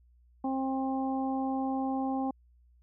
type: harmonic tone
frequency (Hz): 265.7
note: C4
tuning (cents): +27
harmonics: 1 / 2 / 3 / 4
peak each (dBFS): -30 / -40 / -34 / -44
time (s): 0.44-2.31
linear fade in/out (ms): 5
effects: added 60 Hz sine -59 dBFS peak until 2.82 s